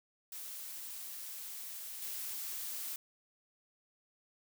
blue noise with level steps, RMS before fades -45 / -41 dBFS, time 0.32-2.96 s, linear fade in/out 2 ms, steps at 2.02 s, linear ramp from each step 2 ms, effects none

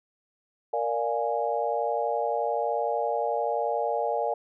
sine chord, Bb dominant seventh, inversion none, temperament equal, 466.2 / 587.3 / 698.5 / 830.6 Hz, Bb4 / D5 / F5 / Ab5, 0 / 0 / 0 / 0 cents, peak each -30 dBFS, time 0.73-4.34 s, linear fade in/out 5 ms, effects none

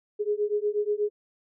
sine beating tone pair, 412.6 / 420.9 Hz, G#4 / G#4, -11 / +23 cents, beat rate 8.3 Hz, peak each -27 dBFS, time 0.19-1.1 s, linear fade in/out 20 ms, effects none

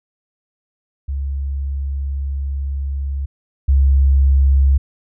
sine tone pair in turn, 69 / 68.13 Hz, C#2 / C#2, -7 / -29 cents, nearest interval unison, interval 22 cents, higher first, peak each -19 / -9 dBFS, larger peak second, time 1.08-3.26 / 3.68-4.78 s, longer first, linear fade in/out 10 ms, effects none

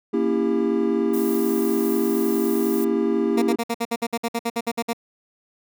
triangle chord, A# diminished seventh, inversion none, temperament equal with one note detuned, 233.1 / 277.2 / 329.6 / 399.3 Hz, A#3 / C#4 / E4 / G4, 0 / 0 / 0 / +32 cents, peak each -22 / -25 / -22 / -21 dBFS, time 0.13-3.56 s, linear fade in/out 10 ms
violet noise, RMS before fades -34 dBFS, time 1.13-2.85 s, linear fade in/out 10 ms
15% pulse tone bursts, 233.1 Hz, A#3, in tune, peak -15 dBFS, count 15, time 3.37-4.933 s, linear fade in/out 10 ms, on 51 ms, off 57 ms
effects none

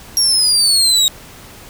30% pulse exponential sweep, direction down, 5630 to 3766 Hz, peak -7 dBFS, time 0.17-1.08 s, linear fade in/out 0 ms, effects pink hiss -38 dBFS RMS until 1.69 s

